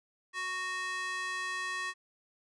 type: tone with high-pass filter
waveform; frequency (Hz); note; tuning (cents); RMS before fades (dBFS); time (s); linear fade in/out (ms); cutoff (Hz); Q
square; 369.8; F#4; -1; -36; 0.33-1.94; 50; 1500; 5.1
effects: resampled to 22050 Hz